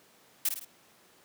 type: noise with echo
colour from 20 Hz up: blue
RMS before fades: -27 dBFS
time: 0.45-0.49 s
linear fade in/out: 5 ms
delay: 53 ms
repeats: 3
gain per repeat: -6 dB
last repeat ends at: 0.649 s
effects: pink hiss -60 dBFS RMS until 1.24 s + high-pass 200 Hz 12 dB/octave